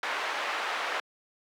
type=band-pass noise; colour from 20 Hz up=pink; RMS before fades=-32 dBFS; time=0.03-1 s; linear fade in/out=2 ms; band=820 to 2500 Hz; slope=12 dB/octave; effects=high-pass 300 Hz 12 dB/octave